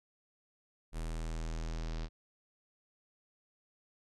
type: tone with low-pass filter sweep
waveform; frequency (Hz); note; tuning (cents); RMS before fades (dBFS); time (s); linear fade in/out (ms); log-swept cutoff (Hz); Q
square; 40.44; E1; -32; -38; 0.92-2.09; 50; 10000 to 4800; 2
effects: none